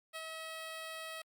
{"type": "tone with ADSR envelope", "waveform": "10% pulse", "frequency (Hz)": 642, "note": "E5", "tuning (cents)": -46, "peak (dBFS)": -32, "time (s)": [0.13, 1.22], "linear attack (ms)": 29, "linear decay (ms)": 41, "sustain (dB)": -2, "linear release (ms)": 6, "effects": ["Opus 48 kbps"]}